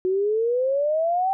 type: exponential sweep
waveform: sine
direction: up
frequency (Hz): 364.8 to 784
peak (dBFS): -19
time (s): 0.05-1.33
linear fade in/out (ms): 0
effects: none